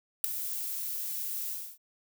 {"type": "noise with ADSR envelope", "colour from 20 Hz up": "violet", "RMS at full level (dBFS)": -19, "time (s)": [0.24, 1.78], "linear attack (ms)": 5, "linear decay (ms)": 3, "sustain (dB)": -16, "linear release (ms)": 290, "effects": []}